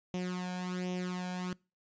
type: tone with flanger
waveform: sawtooth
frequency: 181.4 Hz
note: F#3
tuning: 34 cents flat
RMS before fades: -36 dBFS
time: 0.14-1.53 s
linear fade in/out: 0 ms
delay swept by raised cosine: 0.33 to 1.26 ms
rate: 1.3 Hz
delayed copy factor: +0.75
effects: noise-tail reverb RT60 0.3 s tail -25 dB re dry + resampled to 16000 Hz